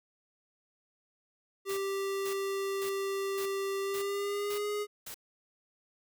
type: tone with pitch glide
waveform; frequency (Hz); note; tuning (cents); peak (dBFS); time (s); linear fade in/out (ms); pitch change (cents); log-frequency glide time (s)
square; 392 to 415.3; G4 to G#4; 0 to 0; -32; 1.65-4.87; 50; +100; 3.81-4.68
type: noise bursts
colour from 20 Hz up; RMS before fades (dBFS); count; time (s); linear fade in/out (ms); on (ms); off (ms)
white; -43; 7; 1.69-5.144; 5; 82; 480
effects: none